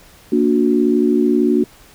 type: chord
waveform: sine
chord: Bb augmented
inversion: none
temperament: just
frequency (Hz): 233.1 / 291.4 / 364.2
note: Bb3 / D4 / F#4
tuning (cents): 0 / -13 / -27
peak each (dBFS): -16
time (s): 0.32-1.64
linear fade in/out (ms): 5
effects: pink hiss -46 dBFS RMS until 1.94 s